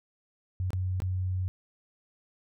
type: tone with dropouts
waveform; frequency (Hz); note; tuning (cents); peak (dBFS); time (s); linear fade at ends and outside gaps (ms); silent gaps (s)
sine; 92.5; F#2; 0; -27; 0.6-1.48; 0; 0.705-0.732 / 1.002-1.02
effects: none